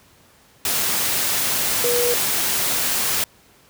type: tone in noise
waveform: sine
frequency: 483.5 Hz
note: B4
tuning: 37 cents flat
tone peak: -19 dBFS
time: 1.84-2.14 s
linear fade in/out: 2 ms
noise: white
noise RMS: -21 dBFS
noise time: 0.65-3.24 s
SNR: -1 dB
effects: pink hiss -53 dBFS RMS until 3.69 s + high-pass 60 Hz 12 dB/octave